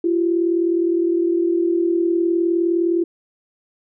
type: tone pair together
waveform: sine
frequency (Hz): 339.7 / 379.3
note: F4 / F#4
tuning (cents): -48 / +43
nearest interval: major second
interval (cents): 191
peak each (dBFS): -16 / -23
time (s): 0.04-3.04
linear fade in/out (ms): 5
effects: none